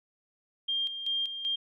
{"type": "tone with tremolo", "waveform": "sine", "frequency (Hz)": 3200, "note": "G7", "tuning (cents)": 35, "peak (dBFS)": -27, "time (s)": [0.68, 1.56], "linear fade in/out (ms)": 10, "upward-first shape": "square", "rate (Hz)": 2.6, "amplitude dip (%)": 60, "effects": []}